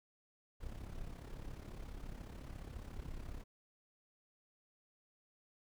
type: noise with amplitude modulation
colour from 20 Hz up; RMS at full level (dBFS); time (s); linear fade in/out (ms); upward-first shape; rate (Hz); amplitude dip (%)
brown; -44; 0.6-3.44; 20; sine; 34.3; 65
effects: none